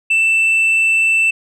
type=tone with frequency modulation; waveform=sine; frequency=2660 Hz; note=E7; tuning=15 cents sharp; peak=-8 dBFS; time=0.1-1.31 s; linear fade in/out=10 ms; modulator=23.8 Hz; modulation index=0.3; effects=tanh soft clip ceiling -10 dBFS